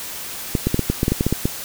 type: clicks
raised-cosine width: 3 ms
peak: -4 dBFS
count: 12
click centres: 0.552 / 0.67 / 0.744 / 0.793 / 0.9 / 1.031 / 1.081 / 1.12 / 1.209 / 1.266 / 1.326 / 1.455 s
effects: white hiss -31 dBFS RMS until 1.64 s